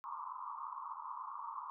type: band-pass noise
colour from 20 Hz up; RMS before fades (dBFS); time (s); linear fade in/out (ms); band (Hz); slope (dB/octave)
pink; -45; 0.04-1.7; 0; 920 to 1200; 96
effects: none